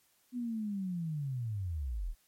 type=linear sweep; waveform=sine; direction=down; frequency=250.9 to 32.53 Hz; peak=-33 dBFS; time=0.32-2.15 s; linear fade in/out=50 ms; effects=white hiss -70 dBFS RMS until 2.27 s + MP3 64 kbps